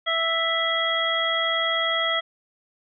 harmonic tone, 659.3 Hz, E5, in tune, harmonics 1 / 2 / 3 / 5, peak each -28 / -27 / -26 / -25 dBFS, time 0.06-2.21 s, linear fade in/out 20 ms, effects none

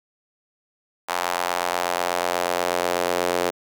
sawtooth tone with high-pass filter sweep, 88.2 Hz, F2, 18 cents sharp, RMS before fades -24 dBFS, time 1.08-3.51 s, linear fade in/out 20 ms, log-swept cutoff 860 to 470 Hz, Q 1.7, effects none

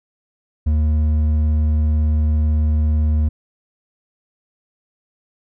sine tone with hard clipping, 76.5 Hz, D#2, 29 cents flat, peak -15 dBFS, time 0.66-3.29 s, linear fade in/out 10 ms, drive 5 dB, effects none

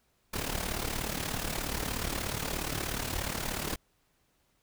pink noise with amplitude modulation, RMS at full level -31 dBFS, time 0.33-3.76 s, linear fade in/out 10 ms, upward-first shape sine, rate 36.8 Hz, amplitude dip 70%, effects pink hiss -72 dBFS RMS until 4.62 s

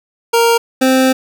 25% pulse tone pair in turn, 465.2 / 261.1 Hz, A#4 / C4, -4 / -3 cents, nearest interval minor seventh, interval 999 cents, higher first, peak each -5 dBFS, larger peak neither, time 0.33-0.58 / 0.81-1.13 s, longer second, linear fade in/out 10 ms, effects none

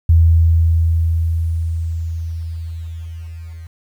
sine tone with level ramp, 82.4 Hz, E2, in tune, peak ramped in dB -6 to -30 dBFS, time 0.09-3.67 s, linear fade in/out 5 ms, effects 8-bit

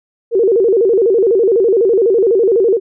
sine tone with vibrato, 422.4 Hz, G#4, 29 cents sharp, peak -8 dBFS, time 0.31-2.8 s, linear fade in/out 50 ms, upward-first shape square, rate 12 Hz, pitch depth 170 cents each way, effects none

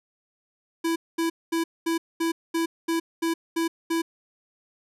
square tone bursts, 330.9 Hz, E4, 7 cents sharp, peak -23 dBFS, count 10, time 0.84-4.02 s, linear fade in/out 10 ms, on 120 ms, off 220 ms, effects resampled to 32000 Hz

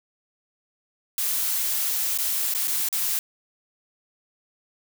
blue noise with dropouts, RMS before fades -25 dBFS, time 1.18-3.19 s, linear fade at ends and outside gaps 1 ms, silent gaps 2.176-2.186 / 2.539-2.548 / 2.674-2.679 / 2.887-2.927 s, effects none

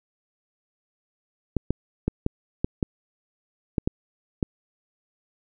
clicks, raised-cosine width 3 ms, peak -9 dBFS, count 9, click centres 1.567 / 1.706 / 2.08 / 2.264 / 2.645 / 2.828 / 3.782 / 3.875 / 4.428 s, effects none

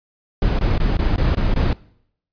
brown noise bursts, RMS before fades -17 dBFS, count 7, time 0.42-1.73 s, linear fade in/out 2 ms, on 170 ms, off 20 ms, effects noise-tail reverb RT60 0.7 s tail -22 dB re dry + resampled to 11025 Hz

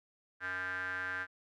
square tone with band-pass filter, 92.5 Hz, F#2, in tune, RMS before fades -38 dBFS, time 0.4-1.27 s, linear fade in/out 50 ms, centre 1600 Hz, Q 9.6, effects none

